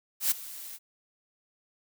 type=noise with ADSR envelope; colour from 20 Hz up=blue; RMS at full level=-23 dBFS; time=0.2-0.79 s; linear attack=110 ms; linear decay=14 ms; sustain=-19 dB; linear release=44 ms; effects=none